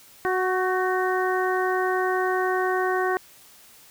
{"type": "harmonic tone with a mistuned harmonic", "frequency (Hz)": 370, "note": "F#4", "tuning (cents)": 0, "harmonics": [1, 2, 3, 4, 5], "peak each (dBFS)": [-24, -27, -29, -30, -31], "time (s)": [0.25, 3.17], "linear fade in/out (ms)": 0, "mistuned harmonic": 4, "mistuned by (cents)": 39, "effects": ["white hiss -51 dBFS RMS until 3.9 s"]}